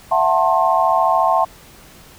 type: chord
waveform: sine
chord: F# half-diminished seventh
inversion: third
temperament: just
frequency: 666 / 740 / 888 / 1065.6 Hz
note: E5 / F#5 / A5 / C6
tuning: +18 / 0 / +16 / +31 cents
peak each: -18 dBFS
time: 0.11-1.45 s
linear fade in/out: 10 ms
effects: pink hiss -44 dBFS RMS until 2.18 s